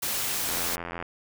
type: noise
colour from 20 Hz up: white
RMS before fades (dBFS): -29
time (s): 0.02-0.76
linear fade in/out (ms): 10
type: click train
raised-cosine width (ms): 0.5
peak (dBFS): -19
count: 47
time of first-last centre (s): 0.49-1.026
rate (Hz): 85.9
effects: none